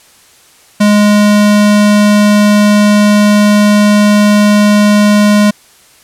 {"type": "tone", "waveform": "square", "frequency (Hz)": 207.7, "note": "G#3", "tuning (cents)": 0, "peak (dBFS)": -5, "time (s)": [0.8, 5.51], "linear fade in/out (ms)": 10, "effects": ["white hiss -43 dBFS RMS until 6.03 s", "low-pass 11000 Hz 12 dB/octave"]}